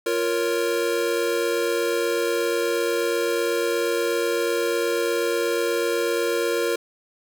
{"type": "chord", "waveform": "square", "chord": "Bb minor", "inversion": "second", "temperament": "equal", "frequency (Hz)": [349.2, 466.2, 554.4], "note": ["F4", "Bb4", "Db5"], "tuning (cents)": [0, 0, 0], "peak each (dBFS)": [-27, -24, -29], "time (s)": [0.06, 6.76], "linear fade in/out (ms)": 5, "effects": []}